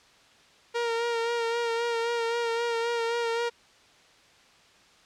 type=tone with vibrato; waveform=sawtooth; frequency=466.2 Hz; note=A#4; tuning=in tune; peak=-22 dBFS; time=0.74-3.5 s; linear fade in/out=20 ms; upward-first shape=sine; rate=3.8 Hz; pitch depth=30 cents each way; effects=white hiss -57 dBFS RMS until 5.05 s + low-pass 5000 Hz 12 dB/octave